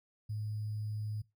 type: tone with sample-and-hold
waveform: sine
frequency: 106.5 Hz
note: G#2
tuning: 44 cents sharp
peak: -35 dBFS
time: 0.29-1.22 s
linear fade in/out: 10 ms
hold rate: 4900 Hz
effects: noise-tail reverb RT60 0.2 s tail -18 dB re dry